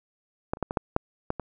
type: clicks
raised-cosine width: 1 ms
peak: -12 / -28 / -12 / -16 / -9 / -7 / -12 / -18 dBFS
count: 8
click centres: 0.535 / 0.571 / 0.627 / 0.709 / 0.772 / 0.964 / 1.304 / 1.397 s
effects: none